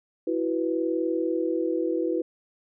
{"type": "chord", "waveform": "sine", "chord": "E suspended second", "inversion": "none", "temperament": "equal", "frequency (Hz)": [329.6, 370, 493.9], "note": ["E4", "F#4", "B4"], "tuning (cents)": [0, 0, 0], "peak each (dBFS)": [-26, -29, -29], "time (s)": [0.27, 2.22], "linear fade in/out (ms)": 5, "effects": []}